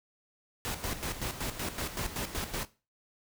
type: noise with tremolo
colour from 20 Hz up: pink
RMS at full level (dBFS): -34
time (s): 0.65-2.65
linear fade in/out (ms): 0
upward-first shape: square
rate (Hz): 5.3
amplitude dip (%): 65
effects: noise-tail reverb RT60 0.3 s tail -17 dB re dry